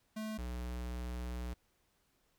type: tone pair in turn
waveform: square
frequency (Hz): 217.1 / 60.92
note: A3 / B1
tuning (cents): -23 / -23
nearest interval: octave + minor seventh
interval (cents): 2200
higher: first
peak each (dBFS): -39 / -39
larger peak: neither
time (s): 0.16-0.38 / 0.38-1.54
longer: second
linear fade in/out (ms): 10
effects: pink hiss -75 dBFS RMS until 2.38 s